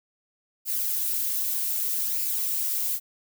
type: noise with flanger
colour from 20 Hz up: violet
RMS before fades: -27 dBFS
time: 0.65-3 s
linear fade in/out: 50 ms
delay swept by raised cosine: 0.41 to 4.11 ms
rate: 0.64 Hz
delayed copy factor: +0.5
effects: none